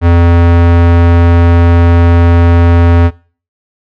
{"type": "tone", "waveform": "square", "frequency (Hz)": 85.5, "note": "F2", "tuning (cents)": -36, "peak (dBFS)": -4, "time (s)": [0.01, 3.11], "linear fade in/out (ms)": 50, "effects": ["noise-tail reverb RT60 0.4 s tail -21 dB re dry", "low-pass 2000 Hz 12 dB/octave"]}